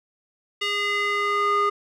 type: tone with band-pass filter sweep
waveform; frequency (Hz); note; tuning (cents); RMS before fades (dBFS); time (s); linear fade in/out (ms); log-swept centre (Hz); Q
square; 408.8; G#4; -27; -23; 0.61-1.7; 10; 2800 to 1100; 2.3
effects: none